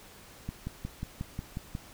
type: click train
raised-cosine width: 5 ms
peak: -22 dBFS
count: 8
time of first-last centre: 0.49-1.751 s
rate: 5.55 Hz
effects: pink hiss -52 dBFS RMS until 1.93 s